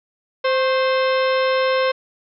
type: harmonic tone with a mistuned harmonic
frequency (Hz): 521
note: C5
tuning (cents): -7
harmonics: 1 / 2 / 3 / 4 / 5 / 6 / 7 / 8 / 10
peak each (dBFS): -17 / -23 / -27 / -29 / -31 / -33 / -34 / -35 / -37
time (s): 0.44-1.92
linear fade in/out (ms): 10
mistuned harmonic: 2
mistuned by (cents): +54
effects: none